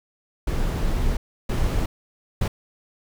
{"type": "noise bursts at uneven times", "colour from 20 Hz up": "brown", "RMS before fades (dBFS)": -22, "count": 3, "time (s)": [[0.47, 1.17], [1.49, 1.86], [2.41, 2.48]], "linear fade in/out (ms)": 5, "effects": []}